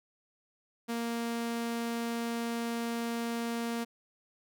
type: tone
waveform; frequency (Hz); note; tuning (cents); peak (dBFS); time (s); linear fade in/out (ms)
sawtooth; 233.1; A#3; 0; -28; 0.88-3.85; 20
effects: none